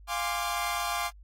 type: chord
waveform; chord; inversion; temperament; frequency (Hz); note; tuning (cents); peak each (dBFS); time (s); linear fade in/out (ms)
sawtooth; D half-diminished seventh; first; equal with one note detuned; 698.5 / 818.2 / 1046.5 / 1174.7; F5 / Ab5 / C6 / D6; 0 / -26 / 0 / 0; -30 / -32 / -31 / -30; 0.07-1.11; 50
effects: added 50 Hz sine -48 dBFS peak until 1.23 s + AAC 48 kbps